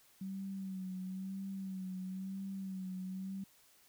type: tone with vibrato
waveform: sine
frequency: 190 Hz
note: F#3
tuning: 46 cents sharp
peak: -39 dBFS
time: 0.21-3.44 s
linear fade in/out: 5 ms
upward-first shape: sine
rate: 1 Hz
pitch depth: 41 cents each way
effects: white hiss -66 dBFS RMS until 3.88 s